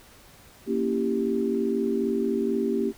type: chord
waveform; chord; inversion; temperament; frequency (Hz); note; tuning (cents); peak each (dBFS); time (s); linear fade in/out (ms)
sine; A# diminished seventh; none; equal; 233.1 / 277.2 / 329.6 / 392; A#3 / C#4 / E4 / G4; 0 / 0 / 0 / 0; -27 / -30 / -32 / -26; 0.66-2.93; 50
effects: pink hiss -52 dBFS RMS until 2.97 s